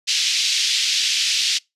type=band-pass noise; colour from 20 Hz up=white; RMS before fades=-20 dBFS; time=0.07-1.59 s; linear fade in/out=20 ms; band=2600 to 5600 Hz; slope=24 dB/octave; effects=noise-tail reverb RT60 0.2 s tail -25 dB re dry + resampled to 32000 Hz